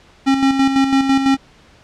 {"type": "tone with tremolo", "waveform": "square", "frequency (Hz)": 270, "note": "C#4", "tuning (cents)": -45, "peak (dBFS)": -11, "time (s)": [0.26, 1.37], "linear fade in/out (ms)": 20, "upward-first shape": "square", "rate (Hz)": 6, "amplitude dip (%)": 50, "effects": ["pink hiss -48 dBFS RMS until 1.83 s", "low-pass 5000 Hz 12 dB/octave"]}